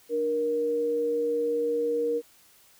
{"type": "tone pair together", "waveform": "sine", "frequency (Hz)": [297, 471.5], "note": ["D4", "A#4"], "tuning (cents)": [20, 20], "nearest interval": "minor sixth", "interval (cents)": 800, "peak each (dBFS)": [-34, -24], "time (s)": [0.09, 2.22], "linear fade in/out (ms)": 50, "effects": ["white hiss -58 dBFS RMS until 2.79 s"]}